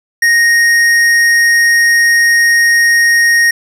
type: tone with hard clipping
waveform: sine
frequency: 1864.7 Hz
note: A#6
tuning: in tune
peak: -8 dBFS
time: 0.22-3.51 s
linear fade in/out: 5 ms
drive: 11 dB
effects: none